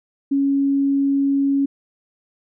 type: tone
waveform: sine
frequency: 277.2 Hz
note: C#4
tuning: in tune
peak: -15 dBFS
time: 0.31-1.66 s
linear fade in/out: 10 ms
effects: none

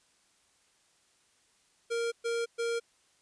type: tone bursts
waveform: square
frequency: 466 Hz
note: A#4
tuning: 1 cent flat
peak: -30 dBFS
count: 3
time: 1.9-2.8 s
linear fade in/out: 20 ms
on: 220 ms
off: 120 ms
effects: white hiss -68 dBFS RMS until 3.21 s + resampled to 22050 Hz

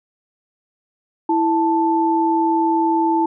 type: tone pair together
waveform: sine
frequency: 329.2 / 880 Hz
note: E4 / A5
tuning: -2 / 0 cents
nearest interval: octave + perfect fourth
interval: 1702 cents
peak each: -17 dBFS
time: 1.29-3.26 s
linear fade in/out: 5 ms
effects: none

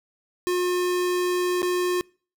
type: tone with dropouts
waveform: square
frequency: 358.8 Hz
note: F4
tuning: 47 cents sharp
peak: -22 dBFS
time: 0.47-2.01 s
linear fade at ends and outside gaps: 0 ms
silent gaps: 1.619-1.629 s
effects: noise-tail reverb RT60 0.4 s tail -26 dB re dry

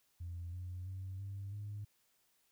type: tone with pitch steps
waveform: sine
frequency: 86.3 / 90.28 / 94.44 / 98.79 / 103.34 Hz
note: F2 / F#2 / F#2 / G2 / G#2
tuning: -20 / -42 / +36 / +14 / -8 cents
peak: -40 dBFS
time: 0.2-1.85 s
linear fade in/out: 10 ms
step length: 330 ms
effects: tanh soft clip ceiling -37 dBFS + white hiss -75 dBFS RMS until 2.51 s

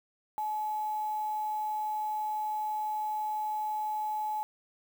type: tone with quantisation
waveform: sine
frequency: 854 Hz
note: G#5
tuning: 48 cents sharp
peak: -30 dBFS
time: 0.38-4.43 s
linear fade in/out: 0 ms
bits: 8
effects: none

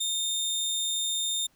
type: tone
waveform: 25% pulse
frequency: 3637 Hz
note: A#7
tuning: 43 cents flat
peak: -23 dBFS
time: 0-1.47 s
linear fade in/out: 10 ms
effects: pink hiss -66 dBFS RMS until 1.55 s

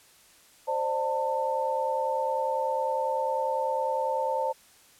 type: tone cluster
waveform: sine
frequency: 525 / 595 / 894 Hz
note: C5 / D5 / A5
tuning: +6 / +22 / +27 cents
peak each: -29 / -33 / -28 dBFS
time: 0.67-4.53 s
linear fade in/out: 20 ms
effects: white hiss -57 dBFS RMS until 4.99 s + low-pass 12000 Hz 12 dB/octave

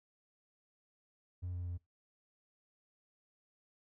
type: tone with pitch steps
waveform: triangle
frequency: 89.6 / 88.67 / 87.76 Hz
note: F2 / F2 / F2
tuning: +45 / +27 / +9 cents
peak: -35 dBFS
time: 1.42-1.78 s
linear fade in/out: 20 ms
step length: 120 ms
effects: noise-tail reverb RT60 0.2 s tail -22 dB re dry + tanh soft clip ceiling -32 dBFS

